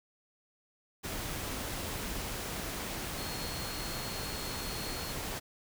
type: tone in noise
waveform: sine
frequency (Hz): 4300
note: C8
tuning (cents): +47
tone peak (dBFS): -44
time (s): 3.17-5.13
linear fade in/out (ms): 20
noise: pink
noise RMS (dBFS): -38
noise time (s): 1.03-5.4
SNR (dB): -9
effects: none